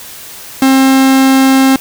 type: tone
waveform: 45% pulse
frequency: 266.4 Hz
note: C4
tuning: 31 cents sharp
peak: -5 dBFS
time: 0.62-1.76 s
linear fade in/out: 2 ms
effects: white hiss -30 dBFS RMS until 1.8 s